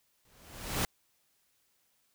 pink noise with exponential growth, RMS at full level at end -28 dBFS, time 0.25-0.85 s, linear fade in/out 1 ms, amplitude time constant 130 ms, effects white hiss -73 dBFS RMS until 2.14 s

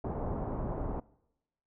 pink low-pass noise, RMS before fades -35 dBFS, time 0.04-1 s, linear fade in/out 5 ms, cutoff 930 Hz, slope 24 dB/octave, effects noise-tail reverb RT60 0.9 s tail -23 dB re dry

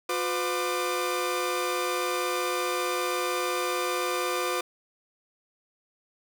sawtooth tone cluster, 358.5 / 505 / 1192 Hz, F4 / B4 / D6, +45 / +39 / +25 cents, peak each -27 dBFS, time 0.09-4.61 s, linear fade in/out 5 ms, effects none

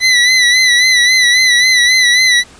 25% pulse tone with vibrato, 1991 Hz, B6, 14 cents sharp, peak -3 dBFS, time 0-2.44 s, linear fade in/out 50 ms, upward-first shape sine, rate 3.7 Hz, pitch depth 56 cents each way, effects pink hiss -40 dBFS RMS until 2.59 s + resampled to 22050 Hz

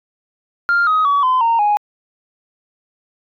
sine tone with pitch steps, 1396.9 / 1259 / 1134.6 / 1022.6 / 921.6 / 830.6 Hz, F6 / D#6 / C#6 / C6 / A#5 / G#5, 0 / +20 / +40 / -40 / -20 / 0 cents, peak -10 dBFS, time 0.69-1.77 s, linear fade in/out 0 ms, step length 180 ms, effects tanh soft clip ceiling -9 dBFS

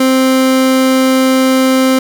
30% pulse tone, 261.6 Hz, C4, in tune, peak -5 dBFS, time 0-1.99 s, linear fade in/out 5 ms, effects none

